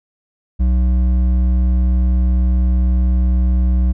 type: tone with hard clipping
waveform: triangle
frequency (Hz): 62.1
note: B1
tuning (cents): +10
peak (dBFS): -13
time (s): 0.59-3.93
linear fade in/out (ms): 20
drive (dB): 11
effects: none